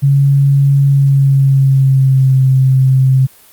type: tone with pitch glide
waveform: sine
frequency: 139.3 to 131.86 Hz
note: C#3 to C3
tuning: +9 to +14 cents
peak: -6 dBFS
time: 0.02-3.27 s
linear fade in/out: 20 ms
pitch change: -95 cents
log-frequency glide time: 0.88-2.39 s
effects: white hiss -43 dBFS RMS until 3.52 s + Opus 32 kbps